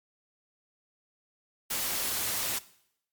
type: noise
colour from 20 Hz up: white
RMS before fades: -31 dBFS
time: 1.7-2.59 s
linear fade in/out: 10 ms
effects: noise-tail reverb RT60 0.7 s tail -18 dB re dry + MP3 96 kbps